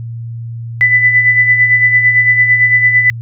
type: tone with tremolo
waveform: sine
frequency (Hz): 1994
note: B6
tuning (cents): +16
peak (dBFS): -4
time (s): 0.81-3.1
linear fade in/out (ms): 0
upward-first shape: sine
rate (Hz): 8.9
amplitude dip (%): 55
effects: added 116 Hz sine -21 dBFS peak until 3.21 s